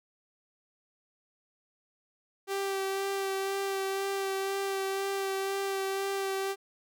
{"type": "tone with vibrato", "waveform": "sawtooth", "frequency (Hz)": 390, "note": "G4", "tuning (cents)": -9, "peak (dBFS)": -26, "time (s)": [2.47, 6.56], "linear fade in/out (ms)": 50, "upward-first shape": "sine", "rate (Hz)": 2, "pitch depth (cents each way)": 16, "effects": []}